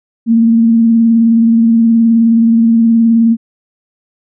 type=tone with vibrato; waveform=sine; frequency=228.7 Hz; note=A#3; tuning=33 cents flat; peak=-5 dBFS; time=0.26-3.37 s; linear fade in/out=50 ms; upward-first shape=triangle; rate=19 Hz; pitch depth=34 cents each way; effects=none